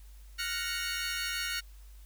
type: chord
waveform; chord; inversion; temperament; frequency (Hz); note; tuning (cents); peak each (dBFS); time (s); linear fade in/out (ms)
20% pulse; Gb major seventh; third; equal; 1396.9 / 1480 / 1864.7 / 2217; F6 / Gb6 / Bb6 / Db7; 0 / 0 / 0 / 0; -33; 0.38-1.61; 20
effects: added 50 Hz sine -48 dBFS peak until 2.05 s + white hiss -63 dBFS RMS until 2.05 s